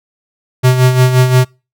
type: tone with tremolo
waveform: square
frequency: 127.5 Hz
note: C3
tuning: 44 cents flat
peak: -5 dBFS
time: 0.63-1.45 s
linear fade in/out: 20 ms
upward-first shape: sine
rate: 5.7 Hz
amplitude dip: 60%
effects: noise-tail reverb RT60 0.3 s tail -26 dB re dry